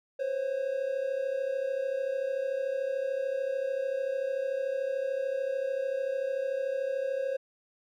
triangle tone pair together, 510 / 543.5 Hz, C5 / C#5, -44 / -34 cents, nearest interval minor second, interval 110 cents, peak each -32 / -28 dBFS, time 0.19-7.37 s, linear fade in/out 10 ms, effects none

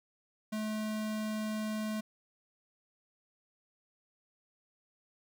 square tone, 215.5 Hz, A3, 36 cents flat, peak -34 dBFS, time 0.52-2.01 s, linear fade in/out 10 ms, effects 12-bit

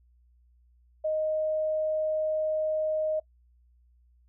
sine tone, 622.3 Hz, D#5, in tune, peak -25 dBFS, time 1.04-3.2 s, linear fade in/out 10 ms, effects noise-tail reverb RT60 0.1 s tail -21 dB re dry + added 60 Hz sine -59 dBFS peak until 4.28 s

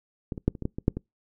clicks, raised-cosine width 3 ms, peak -17 / -22 / -8 / -26 / -20 / -14 / -19 / -7 / -18 dBFS, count 9, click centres 0.322 / 0.378 / 0.48 / 0.552 / 0.623 / 0.654 / 0.785 / 0.881 / 0.97 s, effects noise-tail reverb RT60 0.2 s tail -26 dB re dry

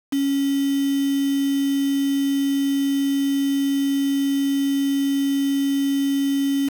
sine tone with quantisation, 277.2 Hz, C#4, in tune, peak -18 dBFS, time 0.12-6.69 s, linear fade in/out 10 ms, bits 5, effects none

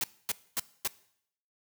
white noise bursts, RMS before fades -30 dBFS, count 4, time 0.01-0.876 s, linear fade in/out 2 ms, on 29 ms, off 250 ms, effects noise-tail reverb RT60 0.7 s tail -20 dB re dry + high-pass 100 Hz 12 dB/octave

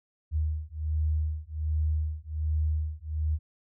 sine beating tone pair, 76.7 / 78 Hz, D#2 / D#2, -24 / +5 cents, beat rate 1.3 Hz, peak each -29 dBFS, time 0.31-3.39 s, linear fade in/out 50 ms, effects none

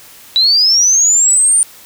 sine linear sweep, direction up, 3887 to 9140 Hz, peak -7 dBFS, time 0.36-1.63 s, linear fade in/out 0 ms, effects white hiss -39 dBFS RMS until 1.85 s

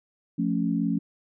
sine chord, F augmented, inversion none, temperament equal, 174.61 / 220 / 277.2 Hz, F3 / A3 / C#4, 0 / 0 / 0 cents, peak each -27 dBFS, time 0.38-0.99 s, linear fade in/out 10 ms, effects none

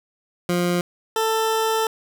20% pulse tone pair in turn, 176.1 / 443.7 Hz, F3 / A4, +15 / +14 cents, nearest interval octave + major third, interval 1599 cents, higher second, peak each -14 dBFS, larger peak neither, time 0.49-0.81 / 1.16-1.87 s, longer second, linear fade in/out 2 ms, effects none

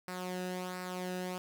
sawtooth tone with flanger, 182.3 Hz, F#3, 25 cents flat, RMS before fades -39 dBFS, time 0.08-1.38 s, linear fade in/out 0 ms, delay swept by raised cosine 0.3 to 0.92 ms, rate 1.4 Hz, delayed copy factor -0.6, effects none

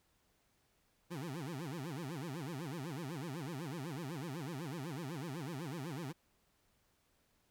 25% pulse tone with vibrato, 151.1 Hz, D3, 50 cents sharp, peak -37 dBFS, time 1.1-6.13 s, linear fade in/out 20 ms, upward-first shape sine, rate 8 Hz, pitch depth 290 cents each way, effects pink hiss -75 dBFS RMS until 7.5 s

